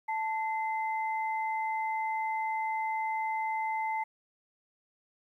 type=tone pair together; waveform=sine; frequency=880 / 2061 Hz; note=A5 / C7; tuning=0 / -27 cents; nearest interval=octave + minor third; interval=1473 cents; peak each=-30 / -37 dBFS; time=0.08-4.04 s; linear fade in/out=10 ms; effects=11-bit